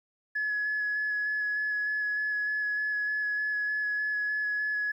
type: tone with vibrato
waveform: sine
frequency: 1697 Hz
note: G#6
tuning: 37 cents sharp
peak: -26 dBFS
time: 0.35-4.92 s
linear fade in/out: 10 ms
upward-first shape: square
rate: 3.3 Hz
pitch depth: 10 cents each way
effects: tanh soft clip ceiling -23 dBFS + 11-bit